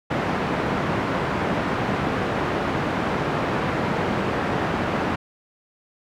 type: band-pass noise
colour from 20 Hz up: pink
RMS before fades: -24 dBFS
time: 0.1-5.16 s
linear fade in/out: 10 ms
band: 130 to 1700 Hz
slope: 12 dB/octave
effects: none